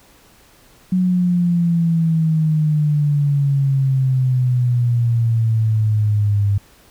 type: exponential sweep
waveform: sine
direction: down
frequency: 185 to 100 Hz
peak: -13 dBFS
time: 0.92-6.58 s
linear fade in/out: 5 ms
effects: pink hiss -50 dBFS RMS until 6.9 s